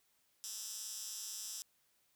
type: tone with high-pass filter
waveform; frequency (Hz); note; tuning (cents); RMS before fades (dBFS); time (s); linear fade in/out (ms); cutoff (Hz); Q
10% pulse; 218.9; A3; -9; -45; 0.44-1.62; 0; 6300; 2.4
effects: white hiss -75 dBFS RMS until 2.15 s